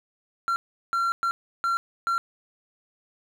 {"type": "tone bursts at uneven times", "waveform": "triangle", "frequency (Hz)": 1368, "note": "F6", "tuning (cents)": -36, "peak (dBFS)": -20, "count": 5, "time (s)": [[0.48, 0.56], [0.93, 1.12], [1.23, 1.31], [1.64, 1.77], [2.07, 2.18]], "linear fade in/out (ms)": 0, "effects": []}